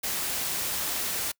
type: noise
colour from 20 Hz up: white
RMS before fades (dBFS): -30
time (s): 0.03-1.32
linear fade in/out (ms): 10
effects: noise-tail reverb RT60 0.1 s tail -25 dB re dry